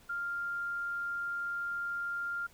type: tone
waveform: sine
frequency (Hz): 1396.9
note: F6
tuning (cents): 0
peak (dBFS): -33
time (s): 0.09-2.47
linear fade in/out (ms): 10
effects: pink hiss -61 dBFS RMS until 2.53 s